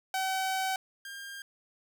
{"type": "tone pair in turn", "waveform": "sawtooth", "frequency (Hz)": [761, 1604.6], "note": ["F#5", "G6"], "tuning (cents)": [48, 40], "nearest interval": "octave + minor second", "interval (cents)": 1292, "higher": "second", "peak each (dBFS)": [-25, -37], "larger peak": "first", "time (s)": [[0.14, 0.76], [1.05, 1.42]], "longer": "first", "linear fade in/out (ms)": 2, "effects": []}